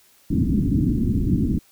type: low-pass noise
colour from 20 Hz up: white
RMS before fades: -20 dBFS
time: 0.3-1.59 s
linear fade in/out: 10 ms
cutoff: 300 Hz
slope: 48 dB/octave
effects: white hiss -56 dBFS RMS until 1.71 s